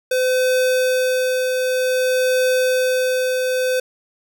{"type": "tone with tremolo", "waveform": "square", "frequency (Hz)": 510, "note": "C5", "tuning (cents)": -44, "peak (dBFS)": -15, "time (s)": [0.11, 3.8], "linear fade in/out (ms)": 5, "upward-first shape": "triangle", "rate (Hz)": 0.53, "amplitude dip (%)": 35, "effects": []}